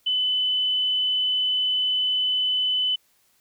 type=tone; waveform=sine; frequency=3012 Hz; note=F#7; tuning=30 cents sharp; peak=-20 dBFS; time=0.06-2.96 s; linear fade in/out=10 ms; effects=white hiss -64 dBFS RMS until 3.4 s